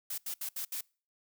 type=noise bursts at uneven times; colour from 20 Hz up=blue; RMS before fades=-37 dBFS; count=5; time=0.1-0.18 / 0.26-0.34 / 0.41-0.49 / 0.56-0.65 / 0.72-0.81 s; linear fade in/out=5 ms; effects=noise-tail reverb RT60 0.4 s tail -26 dB re dry